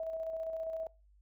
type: tone with tremolo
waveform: sine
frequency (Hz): 648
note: E5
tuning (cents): -30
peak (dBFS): -34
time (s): 0-0.87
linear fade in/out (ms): 2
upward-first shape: square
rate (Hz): 15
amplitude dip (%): 35
effects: noise-tail reverb RT60 0.3 s tail -23 dB re dry + added 50 Hz sine -61 dBFS peak until 1.21 s